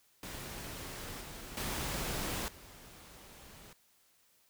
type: noise with level steps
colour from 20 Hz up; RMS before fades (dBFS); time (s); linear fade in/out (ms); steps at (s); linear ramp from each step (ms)
pink; -44 / -47 / -37 / -54; 0.23-3.73; 2; 1.21 / 1.57 / 2.48; 2
effects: white hiss -69 dBFS RMS until 4.49 s